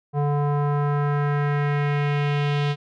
square tone with low-pass filter sweep, 145.1 Hz, D3, 21 cents flat, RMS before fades -22 dBFS, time 0.13-2.76 s, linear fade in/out 50 ms, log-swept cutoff 830 to 3500 Hz, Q 1.9, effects none

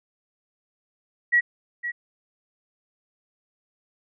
sine tone with echo, 1920 Hz, B6, 49 cents flat, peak -15 dBFS, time 1.32-1.41 s, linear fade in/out 20 ms, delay 510 ms, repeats 1, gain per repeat -11 dB, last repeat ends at 1.92 s, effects none

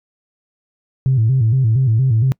sine tone with vibrato, 121.2 Hz, B2, 32 cents flat, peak -10 dBFS, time 1.06-2.32 s, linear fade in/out 0 ms, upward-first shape square, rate 4.3 Hz, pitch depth 150 cents each way, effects noise-tail reverb RT60 0.1 s tail -26 dB re dry + tanh soft clip ceiling -7 dBFS

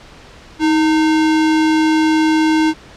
sine tone with sample-and-hold, 315.5 Hz, D#4, 24 cents sharp, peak -10 dBFS, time 0.59-2.74 s, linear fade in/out 50 ms, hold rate 1225 Hz, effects pink hiss -40 dBFS RMS until 2.96 s + low-pass 5000 Hz 12 dB/octave

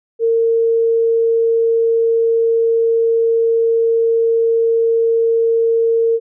sine tone, 457.5 Hz, A#4, 32 cents flat, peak -11 dBFS, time 0.19-6.2 s, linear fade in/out 50 ms, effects none

